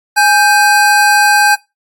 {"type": "tone pair together", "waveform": "square", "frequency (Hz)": [830.6, 1568], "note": ["G#5", "G6"], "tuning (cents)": [0, 0], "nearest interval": "major seventh", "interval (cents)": 1100, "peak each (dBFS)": -10, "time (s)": [0.16, 1.56], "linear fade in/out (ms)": 20, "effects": ["noise-tail reverb RT60 0.2 s tail -19 dB re dry", "AAC 64 kbps"]}